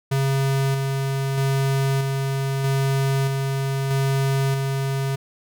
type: tone with tremolo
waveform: square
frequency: 136 Hz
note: C#3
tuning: 33 cents flat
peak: -19 dBFS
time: 0.11-5.16 s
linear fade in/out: 10 ms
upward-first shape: square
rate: 0.79 Hz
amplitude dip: 30%
effects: none